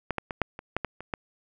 clicks, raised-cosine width 0.5 ms, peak -12 / -13 / -17 / -8 / -23 / -11 / -14 / -24 / -14 dBFS, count 9, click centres 0.107 / 0.183 / 0.308 / 0.417 / 0.591 / 0.766 / 0.847 / 1.006 / 1.138 s, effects none

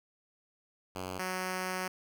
5% pulse tone pair in turn, 92.5 / 185 Hz, F#2 / F#3, 0 / 0 cents, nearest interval octave, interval 1200 cents, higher second, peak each -26 / -22 dBFS, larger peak second, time 0.95-1.19 / 1.19-1.88 s, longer second, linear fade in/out 5 ms, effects none

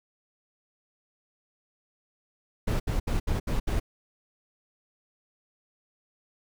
brown noise bursts, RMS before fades -26 dBFS, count 6, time 2.67-3.8 s, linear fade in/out 10 ms, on 130 ms, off 70 ms, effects none

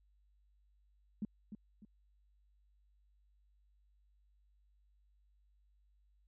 sine tone with echo, 209.1 Hz, G#3, 12 cents sharp, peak -35 dBFS, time 1.22-1.25 s, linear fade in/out 2 ms, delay 300 ms, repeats 2, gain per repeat -9 dB, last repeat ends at 1.85 s, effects added 50 Hz sine -68 dBFS peak until 6.27 s

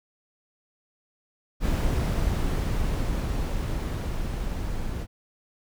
brown noise with level ramp, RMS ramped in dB -23 to -31 dBFS, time 1.6-5.07 s, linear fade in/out 50 ms, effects none

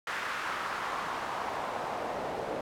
pink noise with band-pass filter sweep, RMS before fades -35 dBFS, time 0.07-2.61 s, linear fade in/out 2 ms, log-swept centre 1600 to 570 Hz, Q 1.7, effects none

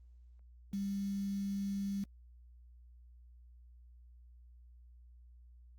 sine tone with quantisation, 198.3 Hz, G3, 20 cents sharp, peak -34 dBFS, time 0.73-2.04 s, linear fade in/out 5 ms, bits 9, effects added 60 Hz sine -55 dBFS peak until 5.78 s + Opus 24 kbps

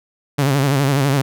sawtooth tone with vibrato, 138.59 Hz, C#3, in tune, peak -10 dBFS, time 0.38-1.22 s, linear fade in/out 10 ms, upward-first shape sine, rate 12 Hz, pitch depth 85 cents each way, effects none

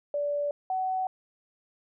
sine tone pair in turn, 580 / 750.9 Hz, D5 / F#5, -22 / +25 cents, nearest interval major third, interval 447 cents, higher second, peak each -26 dBFS, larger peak neither, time 0.14-0.51 / 0.7-1.07 s, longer neither, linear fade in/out 2 ms, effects none

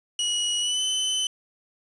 sawtooth tone with pitch glide, 2913 to 3035 Hz, F#7 to F#7, -28 to +43 cents, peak -20 dBFS, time 0.19-1.27 s, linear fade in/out 2 ms, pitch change +71 cents, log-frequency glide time 0.6-0.82 s, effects resampled to 22050 Hz + 8-bit

